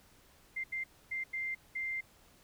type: tone bursts at uneven times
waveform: sine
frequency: 2093 Hz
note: C7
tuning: in tune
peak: -34 dBFS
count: 5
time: 0.56-0.64 / 0.72-0.84 / 1.11-1.24 / 1.33-1.55 / 1.75-2.01 s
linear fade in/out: 10 ms
effects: pink hiss -63 dBFS RMS until 2.43 s